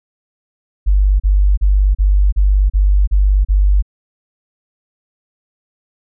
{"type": "tone bursts", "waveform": "sine", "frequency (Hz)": 49, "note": "G1", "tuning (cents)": 0, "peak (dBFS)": -8, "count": 8, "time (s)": [0.86, 3.825], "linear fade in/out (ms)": 20, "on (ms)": 340, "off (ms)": 35, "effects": []}